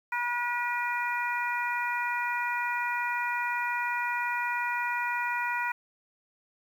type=harmonic tone; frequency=482.8 Hz; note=B4; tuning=39 cents flat; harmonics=2 / 3 / 4 / 5; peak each=-31 / -33 / -34 / -35 dBFS; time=0.12-5.72 s; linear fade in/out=5 ms; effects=9-bit